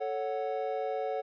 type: chord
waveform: triangle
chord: F# minor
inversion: first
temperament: equal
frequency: 440 / 554.4 / 740 Hz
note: A4 / C#5 / F#5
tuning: 0 / 0 / 0 cents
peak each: -33 dBFS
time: 0-1.22 s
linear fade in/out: 20 ms
effects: resampled to 11025 Hz